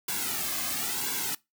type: noise with flanger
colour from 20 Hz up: white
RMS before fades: -31 dBFS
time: 0.08-1.35 s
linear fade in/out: 5 ms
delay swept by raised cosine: 1.6 to 2.17 ms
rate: 0.98 Hz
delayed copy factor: -1
effects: noise-tail reverb RT60 0.2 s tail -22 dB re dry